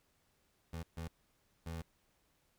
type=tone bursts at uneven times; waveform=25% pulse; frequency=82.41 Hz; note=E2; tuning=in tune; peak=-37 dBFS; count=3; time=0.73-0.83 / 0.97-1.08 / 1.66-1.82 s; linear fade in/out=5 ms; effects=pink hiss -75 dBFS RMS until 2.58 s